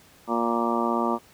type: harmonic tone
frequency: 117.1 Hz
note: A#2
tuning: 8 cents sharp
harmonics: 2 / 3 / 4 / 5 / 6 / 7 / 8 / 9 / 10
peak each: -27 / -29 / -34 / -32 / -32 / -35 / -29 / -39 / -29 dBFS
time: 0.27-1.19 s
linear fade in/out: 50 ms
effects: pink hiss -54 dBFS RMS until 1.33 s + high-pass 60 Hz 12 dB/octave